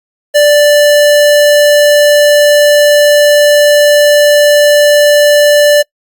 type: tone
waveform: square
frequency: 587.3 Hz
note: D5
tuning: in tune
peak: -4 dBFS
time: 0.34-5.83 s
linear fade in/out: 20 ms
effects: noise-tail reverb RT60 0.1 s tail -25 dB re dry + Opus 48 kbps